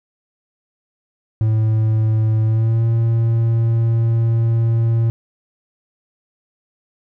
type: tone with pitch glide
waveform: triangle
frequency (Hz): 109.8 to 114.66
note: A2 to A#2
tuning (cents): -3 to -28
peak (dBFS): -11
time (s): 1.41-5.1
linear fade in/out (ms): 0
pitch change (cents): +75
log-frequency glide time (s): 2.44-2.84
effects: none